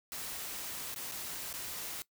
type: noise with dropouts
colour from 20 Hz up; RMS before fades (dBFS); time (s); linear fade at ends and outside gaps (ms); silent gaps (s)
white; -41; 0.12-2.02; 0; 0.943-0.961 / 1.114-1.12 / 1.528-1.539
effects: noise-tail reverb RT60 0.1 s tail -19 dB re dry